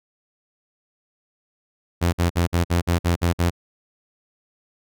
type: tone bursts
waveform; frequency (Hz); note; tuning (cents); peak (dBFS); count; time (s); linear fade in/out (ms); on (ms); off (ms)
sawtooth; 86.4; F2; -18; -13; 9; 2.01-3.506; 20; 120; 52
effects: none